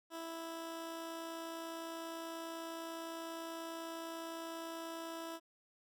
15% pulse tone with amplitude modulation, 329.6 Hz, E4, in tune, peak -35 dBFS, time 0.1-5.4 s, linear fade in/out 50 ms, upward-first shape sine, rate 60 Hz, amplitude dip 30%, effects none

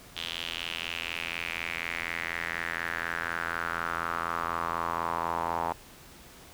sawtooth tone with band-pass filter sweep, 84.1 Hz, E2, 35 cents sharp, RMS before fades -33 dBFS, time 0.16-5.73 s, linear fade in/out 10 ms, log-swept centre 3300 to 890 Hz, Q 4.1, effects pink hiss -51 dBFS RMS until 6.53 s

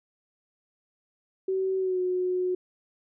sine tone with pitch glide, 380 to 364.9 Hz, F#4 to F#4, +46 to -24 cents, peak -24 dBFS, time 1.48-2.55 s, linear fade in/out 5 ms, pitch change -70 cents, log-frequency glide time 1.78-2 s, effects none

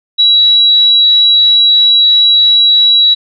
sine tone, 3899 Hz, B7, 23 cents flat, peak -4 dBFS, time 0.18-3.15 s, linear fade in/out 20 ms, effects none

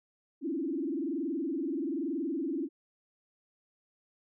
sine tone with frequency modulation, 304.5 Hz, D#4, 37 cents flat, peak -30 dBFS, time 0.41-2.69 s, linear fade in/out 50 ms, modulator 21.1 Hz, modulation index 2.1, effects none

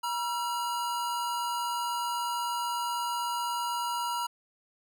square tone pair together, 958.1 / 1355 Hz, A#5 / E6, +47 / +47 cents, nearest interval tritone, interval 600 cents, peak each -31 / -37 dBFS, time 0.03-4.27 s, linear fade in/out 10 ms, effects none

